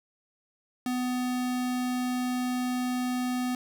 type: tone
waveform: square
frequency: 250 Hz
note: B3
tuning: 21 cents sharp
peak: -28 dBFS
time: 0.86-3.55 s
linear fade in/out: 2 ms
effects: 9-bit